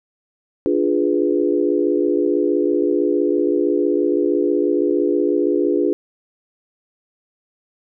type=chord; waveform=sine; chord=D diminished seventh; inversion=none; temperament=equal; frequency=293.7 / 349.2 / 415.3 / 493.9 Hz; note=D4 / F4 / Ab4 / Cb5; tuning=0 / 0 / 0 / 0 cents; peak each=-20 / -19 / -20 / -24 dBFS; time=0.66-5.93 s; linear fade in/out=0 ms; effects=none